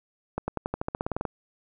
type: accelerating click train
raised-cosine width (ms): 1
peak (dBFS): -14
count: 14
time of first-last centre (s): 0.38-1.252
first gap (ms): 100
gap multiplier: 0.93
effects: none